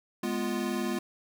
square chord, F diminished, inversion first, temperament equal, 207.7 / 246.9 / 349.2 Hz, Ab3 / Cb4 / F4, 0 / 0 / 0 cents, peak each -34 dBFS, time 0.23-0.99 s, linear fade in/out 5 ms, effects none

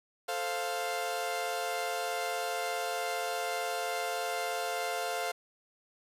sawtooth chord, F major, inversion first, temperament equal, 440 / 523.3 / 698.5 Hz, A4 / C5 / F5, 0 / 0 / 0 cents, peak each -35 / -34 / -30 dBFS, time 0.28-5.32 s, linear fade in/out 10 ms, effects resampled to 32000 Hz + 9-bit

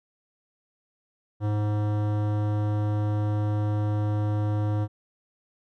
sine tone with hard clipping, 104.9 Hz, G#2, 18 cents sharp, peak -25 dBFS, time 1.4-4.88 s, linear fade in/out 50 ms, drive 17 dB, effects none

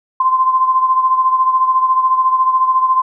sine beating tone pair, 1037 / 1051 Hz, C6 / C6, -16 / +7 cents, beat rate 14 Hz, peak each -11 / -18 dBFS, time 0.2-3.02 s, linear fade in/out 5 ms, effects none

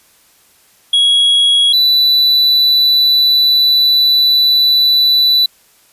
triangle tone pair in turn, 3322 / 3973 Hz, G#7 / B7, 0 / +10 cents, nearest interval minor third, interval 310 cents, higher second, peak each -6 dBFS, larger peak neither, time 0.93-1.73 / 1.73-5.46 s, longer second, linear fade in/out 5 ms, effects white hiss -50 dBFS RMS until 5.92 s + resampled to 32000 Hz

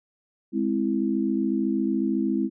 sine chord, Ab augmented, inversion none, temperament equal, 207.7 / 261.6 / 329.6 Hz, Ab3 / C4 / E4, 0 / 0 / 0 cents, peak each -26 dBFS, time 0.52-2.5 s, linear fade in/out 50 ms, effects none

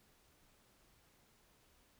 silence, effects pink hiss -70 dBFS RMS until 1.99 s

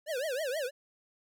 square tone with vibrato, 563 Hz, C#5, 27 cents sharp, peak -32 dBFS, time 0.06-0.71 s, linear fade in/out 50 ms, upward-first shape triangle, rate 6.3 Hz, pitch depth 290 cents each way, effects none

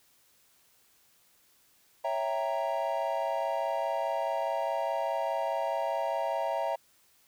triangle chord, C# diminished seventh, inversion none, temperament equal, 554.4 / 659.3 / 784 / 932.3 Hz, C#5 / E5 / G5 / Bb5, 0 / 0 / 0 / 0 cents, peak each -33 / -30 / -34 / -32 dBFS, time 2.04-6.76 s, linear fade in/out 10 ms, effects white hiss -65 dBFS RMS until 7.27 s

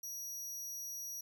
sawtooth tone, 5780 Hz, F#8, 41 cents flat, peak -39 dBFS, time 0.03-1.21 s, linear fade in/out 5 ms, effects none

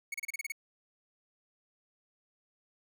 45% pulse tone bursts, 2217 Hz, C#7, in tune, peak -34 dBFS, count 8, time 0.12-0.521 s, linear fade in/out 5 ms, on 23 ms, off 31 ms, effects none

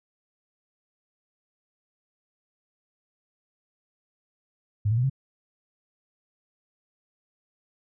sine tone with pitch steps, 103.83 / 113.23 / 123.48 / 134.65 Hz, G#2 / A#2 / B2 / C#3, 0 / -50 / 0 / -50 cents, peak -20 dBFS, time 4.85-5.098 s, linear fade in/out 10 ms, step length 62 ms, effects none

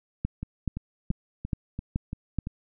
two click trains, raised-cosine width 5 ms, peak -20 / -14 dBFS, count 7 / 6, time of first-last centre 0.43-2.471 / 0.25-2.387 s, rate 2.94 / 2.34 Hz, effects none

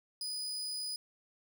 35% pulse tone, 4967 Hz, D#8, 4 cents flat, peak -35 dBFS, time 0.21-0.96 s, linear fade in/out 2 ms, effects none

